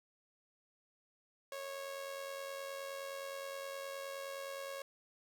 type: tone with amplitude modulation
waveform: sawtooth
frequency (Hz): 550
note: C#5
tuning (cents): -14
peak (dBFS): -36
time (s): 1.52-4.82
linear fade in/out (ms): 2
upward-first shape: sine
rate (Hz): 89.6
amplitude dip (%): 50
effects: none